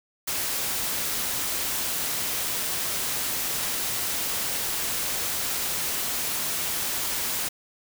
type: noise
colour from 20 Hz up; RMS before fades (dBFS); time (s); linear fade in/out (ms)
white; -28; 0.27-7.49; 10
effects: none